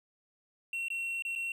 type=tone with dropouts; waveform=triangle; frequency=2725 Hz; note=F7; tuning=43 cents flat; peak=-31 dBFS; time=0.73-1.52 s; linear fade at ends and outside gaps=2 ms; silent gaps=0.884-0.902 / 1.223-1.25 / 1.353-1.359 s; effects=none